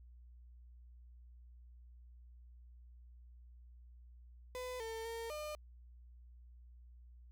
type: tone with pitch steps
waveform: 35% pulse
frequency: 503 / 449.6 / 458.5 / 604 Hz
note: B4 / A4 / A#4 / D5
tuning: +32 / +37 / -29 / +48 cents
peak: -40 dBFS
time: 4.55-5.55 s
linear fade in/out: 0 ms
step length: 250 ms
effects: added 60 Hz sine -55 dBFS peak until 7.31 s